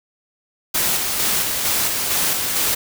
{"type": "noise with tremolo", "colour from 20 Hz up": "white", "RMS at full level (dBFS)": -19, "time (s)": [0.74, 2.75], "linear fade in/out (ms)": 10, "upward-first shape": "square", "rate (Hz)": 2.2, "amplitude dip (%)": 30, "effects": []}